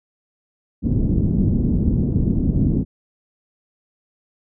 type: low-pass noise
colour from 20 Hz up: white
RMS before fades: -18 dBFS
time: 0.82-2.85 s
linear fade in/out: 50 ms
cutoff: 250 Hz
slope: 24 dB/octave
effects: none